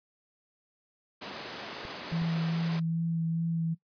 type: high-pass noise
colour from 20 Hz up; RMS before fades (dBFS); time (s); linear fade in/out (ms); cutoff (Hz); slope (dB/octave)
pink; -40; 1.21-2.8; 10; 260; 12
type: clicks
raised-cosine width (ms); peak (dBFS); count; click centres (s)
3; -30; 3; 1.852 / 2.121 / 2.219
type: tone with vibrato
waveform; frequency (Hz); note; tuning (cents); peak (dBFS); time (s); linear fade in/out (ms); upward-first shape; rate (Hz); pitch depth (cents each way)
sine; 165.2; E3; +4; -27; 2.11-3.75; 20; sine; 2.4; 14
effects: noise-tail reverb RT60 0.1 s tail -19 dB re dry + resampled to 11025 Hz